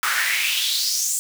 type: noise with high-pass filter sweep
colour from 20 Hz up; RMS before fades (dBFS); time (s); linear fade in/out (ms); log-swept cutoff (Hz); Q
pink; -22; 0.03-1.19; 0; 1300 to 8000; 4.2
effects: none